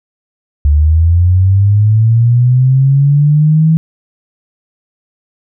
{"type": "linear sweep", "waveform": "sine", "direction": "up", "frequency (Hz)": [71.3, 162], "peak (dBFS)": -5, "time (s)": [0.65, 3.77], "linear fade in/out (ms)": 0, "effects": []}